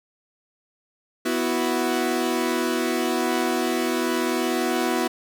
sawtooth chord, B suspended fourth, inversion none, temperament equal, 246.9 / 329.6 / 370 Hz, B3 / E4 / F#4, 0 / 0 / 0 cents, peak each -22 dBFS, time 1.25-5.08 s, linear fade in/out 10 ms, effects none

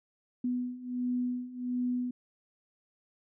sine beating tone pair, 246.9 / 248.3 Hz, B3 / B3, 0 / +9 cents, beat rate 1.4 Hz, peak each -35 / -32 dBFS, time 0.44-2.11 s, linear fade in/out 5 ms, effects none

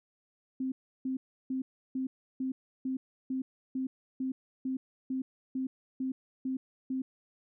sine tone bursts, 261.6 Hz, C4, in tune, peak -30 dBFS, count 15, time 0.6-7.02 s, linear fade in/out 5 ms, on 120 ms, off 330 ms, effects none

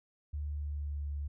sine tone with pitch glide, 73.6 to 72.21 Hz, D2 to D2, +4 to -29 cents, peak -34 dBFS, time 0.33-1.28 s, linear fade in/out 10 ms, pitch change -33 cents, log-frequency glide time 0.5-1.11 s, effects none

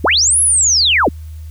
sine linear two-way sweep, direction up then down, 148 to 11000 to 148 Hz, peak -9 dBFS, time 0.04-1.09 s, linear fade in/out 5 ms, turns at 0.4 s, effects added 78 Hz sine -27 dBFS peak until 1.5 s + white hiss -51 dBFS RMS until 1.5 s

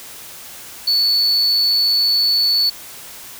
sine tone, 4447 Hz, C#8, 5 cents sharp, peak -10 dBFS, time 0.87-2.7 s, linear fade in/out 10 ms, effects tanh soft clip ceiling -12 dBFS + white hiss -36 dBFS RMS until 3.39 s

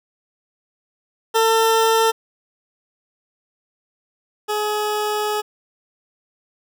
20% pulse tone pair in turn, 449 / 422 Hz, A4 / G#4, +35 / +28 cents, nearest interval minor second, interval 107 cents, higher first, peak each -9 / -15 dBFS, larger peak first, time 1.34-2.12 / 4.48-5.42 s, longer second, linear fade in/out 20 ms, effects none

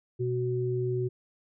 sine tone pair together, 123.77 / 370.9 Hz, B2 / F#4, +4 / +4 cents, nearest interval octave + perfect fifth, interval 1900 cents, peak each -29 / -29 dBFS, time 0.19-1.09 s, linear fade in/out 20 ms, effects none

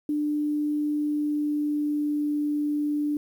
sine tone with pitch glide, 297.3 to 295.2 Hz, D4 to D4, +21 to +9 cents, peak -23 dBFS, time 0.09-3.17 s, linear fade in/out 2 ms, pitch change -12 cents, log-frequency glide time 0.87-2.32 s, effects 9-bit

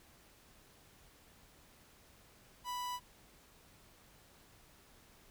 45% pulse tone, 987.8 Hz, B5, in tune, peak -38 dBFS, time 2.64-3 s, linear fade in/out 50 ms, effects pink hiss -63 dBFS RMS until 5.3 s

